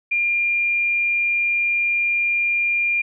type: tone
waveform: sine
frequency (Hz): 2400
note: D7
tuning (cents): +37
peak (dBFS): -17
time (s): 0.11-3.02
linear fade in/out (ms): 10
effects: none